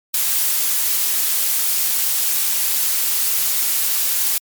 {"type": "noise", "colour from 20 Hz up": "blue", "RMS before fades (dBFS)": -18, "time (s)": [0.14, 4.38], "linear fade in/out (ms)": 2, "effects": ["MP3 96 kbps"]}